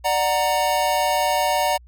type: chord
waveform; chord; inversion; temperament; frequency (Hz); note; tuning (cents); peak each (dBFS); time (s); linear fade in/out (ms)
square; D augmented; none; equal with one note detuned; 594.2 / 740 / 932.3; D5 / F#5 / A#5; +20 / 0 / 0; -24 / -23 / -23; 0.04-1.78; 20
effects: added 60 Hz sine -44 dBFS peak until 1.87 s